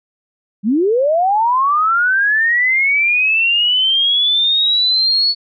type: linear sweep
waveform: sine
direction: up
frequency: 186.9 to 4435 Hz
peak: -11 dBFS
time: 0.63-5.35 s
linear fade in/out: 50 ms
effects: none